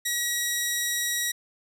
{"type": "tone", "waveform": "10% pulse", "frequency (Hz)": 1915, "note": "A#6", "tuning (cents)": 46, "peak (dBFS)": -16, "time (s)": [0.05, 1.32], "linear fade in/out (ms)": 10, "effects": []}